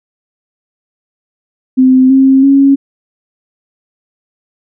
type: tone with pitch steps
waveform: sine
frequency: 258.8 / 267 / 275.5 Hz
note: C4 / C4 / C#4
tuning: -19 / +35 / -11 cents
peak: -3 dBFS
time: 1.77-2.76 s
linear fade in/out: 20 ms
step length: 330 ms
effects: none